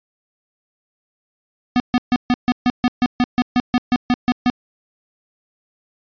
square tone bursts, 246.9 Hz, B3, in tune, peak -13 dBFS, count 16, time 1.76-4.5 s, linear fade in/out 0 ms, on 40 ms, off 140 ms, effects resampled to 11025 Hz

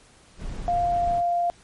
brown noise, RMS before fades -33 dBFS, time 0.37-1.23 s, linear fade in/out 50 ms
sine tone with pitch glide, 700 to 696 Hz, F5 to F5, +4 to -6 cents, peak -20 dBFS, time 0.68-1.5 s, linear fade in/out 0 ms, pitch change -10 cents, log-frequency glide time 0.81-1.15 s
effects pink hiss -54 dBFS RMS until 1.63 s + MP3 48 kbps

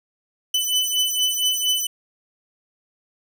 sawtooth beating tone pair, 3000 / 3004.3 Hz, F#7 / F#7, +23 / +26 cents, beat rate 4.3 Hz, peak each -19 dBFS, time 0.54-1.87 s, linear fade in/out 5 ms, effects none

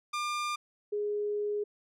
sawtooth / sine tone pair in turn, 1200 / 415.1 Hz, D6 / G#4, +37 / -1 cents, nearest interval octave + tritone, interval 1838 cents, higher first, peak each -27 / -29 dBFS, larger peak first, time 0.13-0.56 / 0.92-1.64 s, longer second, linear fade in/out 10 ms, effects low-pass 8000 Hz 12 dB/octave

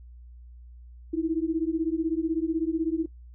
sine beating tone pair, 316.2 / 332.2 Hz, D#4 / E4, +28 / +13 cents, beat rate 16 Hz, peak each -27 dBFS, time 1.13-3.06 s, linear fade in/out 10 ms, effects noise-tail reverb RT60 0.1 s tail -21 dB re dry + added 60 Hz sine -44 dBFS peak until 3.34 s

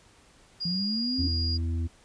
sine tone, 4845 Hz, D#8, 47 cents flat, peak -29 dBFS, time 0.6-1.58 s, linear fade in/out 20 ms
sine linear sweep, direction up, 169.1 to 277.2 Hz, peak -28 dBFS, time 0.65-1.28 s, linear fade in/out 5 ms
harmonic tone, 83 Hz, E2, 12 cents sharp, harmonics 1 / 3 / 4, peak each -26 / -38 / -43 dBFS, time 1.18-1.88 s, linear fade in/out 20 ms
effects pink hiss -58 dBFS RMS until 2.04 s + resampled to 22050 Hz

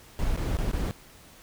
brown noise with dropouts, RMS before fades -27 dBFS, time 0.19-0.91 s, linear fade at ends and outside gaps 0 ms, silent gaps 0.363-0.375 / 0.57-0.588 / 0.714-0.733 s, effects pink hiss -52 dBFS RMS until 1.42 s

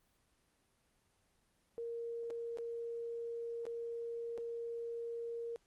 sine tone with dropouts, 466.2 Hz, A#4, in tune, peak -39 dBFS, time 1.78-5.56 s, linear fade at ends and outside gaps 0 ms, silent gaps 2.302-2.306 / 2.573-2.585 / 3.654-3.666 / 4.377-4.383 s, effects pink hiss -75 dBFS RMS until 5.66 s + Opus 24 kbps

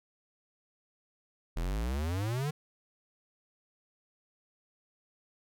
square exponential sweep, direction up, 39 to 155.56 Hz, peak -31 dBFS, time 1.56-2.51 s, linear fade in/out 10 ms, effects none

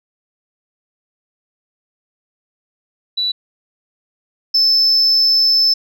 sine tone pair in turn, 3951 / 5264 Hz, B7 / E8, 0 / -3 cents, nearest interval perfect fourth, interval 497 cents, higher second, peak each -15 / -8 dBFS, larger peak second, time 3.17-3.32 / 4.54-5.74 s, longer second, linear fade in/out 10 ms, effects tanh soft clip ceiling -8 dBFS

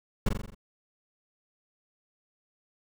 brown noise with echo, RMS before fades -23 dBFS, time 0.26-0.29 s, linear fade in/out 5 ms, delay 43 ms, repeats 6, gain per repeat -4 dB, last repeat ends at 0.548 s, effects none

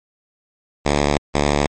5% pulse tone pair in turn, 72.5 / 72.5 Hz, D2 / D2, -22 / -22 cents, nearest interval unison, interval 0 cents, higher neither, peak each -4 dBFS, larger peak neither, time 0.85-1.18 / 1.34-1.67 s, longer neither, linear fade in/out 10 ms, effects MP3 32 kbps

